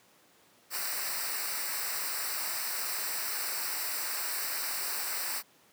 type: noise with comb filter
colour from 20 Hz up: white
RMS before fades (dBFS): -34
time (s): 0.7-5.43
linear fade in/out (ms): 50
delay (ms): 0.3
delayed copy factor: -0.8
effects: pink hiss -62 dBFS RMS until 5.72 s + high-pass 200 Hz 12 dB/octave